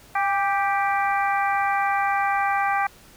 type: harmonic tone with a mistuned harmonic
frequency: 392 Hz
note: G4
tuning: in tune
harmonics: 2 / 3 / 4 / 5 / 6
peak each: -22 / -26 / -28 / -30 / -32 dBFS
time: 0.15-2.87 s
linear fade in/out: 5 ms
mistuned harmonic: 2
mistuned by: +33 cents
effects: pink hiss -50 dBFS RMS until 3.16 s